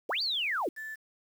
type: linear two-way sweep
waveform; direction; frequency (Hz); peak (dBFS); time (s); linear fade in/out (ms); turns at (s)
sine; up then down; 251.6 to 4699 to 251.6; -28; 0.09-0.69; 5; 0.22
type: tone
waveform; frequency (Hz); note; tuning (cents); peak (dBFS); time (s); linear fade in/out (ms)
sine; 1752; A6; -8; -37; 0.76-0.96; 20
effects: 9-bit